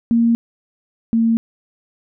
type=tone pair in turn; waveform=sine; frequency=232.3 / 227.9 Hz; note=A#3 / A#3; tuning=-6 / -39 cents; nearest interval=unison; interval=33 cents; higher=first; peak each=-11 / -12 dBFS; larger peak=first; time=0.11-0.35 / 1.13-1.37 s; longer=neither; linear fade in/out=0 ms; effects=none